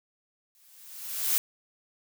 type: noise with exponential growth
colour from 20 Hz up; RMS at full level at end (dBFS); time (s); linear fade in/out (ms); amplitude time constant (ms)
blue; -23; 0.55-1.38; 0; 180
effects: none